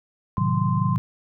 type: tone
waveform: sine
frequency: 1041 Hz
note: C6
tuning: 9 cents flat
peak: -27 dBFS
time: 0.37-0.96 s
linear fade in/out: 0 ms
type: chord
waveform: sine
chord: A diminished seventh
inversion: none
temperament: equal with one note detuned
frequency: 110 / 130.44 / 155.56 / 185 Hz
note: A2 / C3 / Eb3 / Gb3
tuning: 0 / -5 / 0 / 0 cents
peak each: -25 dBFS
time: 0.38-0.98 s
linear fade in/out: 0 ms
effects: none